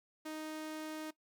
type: tone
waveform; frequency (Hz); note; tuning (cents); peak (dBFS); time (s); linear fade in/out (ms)
sawtooth; 311.1; D#4; 0; -37; 0.25-1.11; 10
effects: noise-tail reverb RT60 0.1 s tail -18 dB re dry